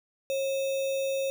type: tone with sample-and-hold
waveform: sine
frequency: 542 Hz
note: C#5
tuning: 39 cents flat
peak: -26 dBFS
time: 0.3-1.3 s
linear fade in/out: 0 ms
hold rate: 3150 Hz
effects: none